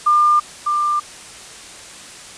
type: tone pair in turn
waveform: sine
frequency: 1200 / 1191.7 Hz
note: D6 / D6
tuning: +37 / +25 cents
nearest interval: unison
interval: 12 cents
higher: first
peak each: -10 / -15 dBFS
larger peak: first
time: 0.06-0.4 / 0.66-1 s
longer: neither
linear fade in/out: 10 ms
effects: white hiss -37 dBFS RMS until 2.37 s + resampled to 22050 Hz